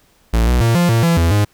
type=tone with pitch steps; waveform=45% pulse; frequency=56.4 / 61 / 115.6 / 174.3 / 115.1 / 168.3 / 83.8 / 103.5 Hz; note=A1 / B1 / A#2 / F3 / A#2 / E3 / E2 / G#2; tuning=+44 / -21 / -14 / -3 / -22 / +36 / +29 / -5 cents; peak=-11 dBFS; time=0.33-1.45 s; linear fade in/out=10 ms; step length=140 ms; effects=pink hiss -55 dBFS RMS until 1.53 s